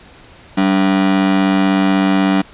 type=ring-modulated tone; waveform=45% pulse; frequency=240 Hz; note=B3; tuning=49 cents flat; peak=-8 dBFS; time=0.57-2.42 s; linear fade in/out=10 ms; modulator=48.1 Hz; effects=pink hiss -42 dBFS RMS until 2.53 s + resampled to 8000 Hz